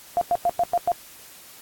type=tone bursts; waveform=sine; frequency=698.5 Hz; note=F5; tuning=in tune; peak=-17 dBFS; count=6; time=0.17-0.918 s; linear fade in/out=0 ms; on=43 ms; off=98 ms; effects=white hiss -46 dBFS RMS until 1.61 s + AAC 64 kbps